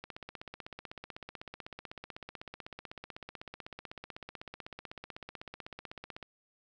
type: click train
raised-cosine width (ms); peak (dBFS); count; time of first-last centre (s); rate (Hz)
0.3; -27; 100; 0.04-6.228; 16
effects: none